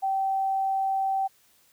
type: tone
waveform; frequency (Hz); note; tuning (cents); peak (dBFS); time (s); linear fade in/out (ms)
sine; 774; G5; -22; -23; 0.02-1.28; 20
effects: white hiss -62 dBFS RMS until 1.72 s